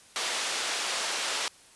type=band-pass noise; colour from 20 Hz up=white; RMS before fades=-31 dBFS; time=0.16-1.48 s; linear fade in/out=0 ms; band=460 to 5600 Hz; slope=12 dB/octave; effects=white hiss -55 dBFS RMS until 1.75 s + resampled to 24000 Hz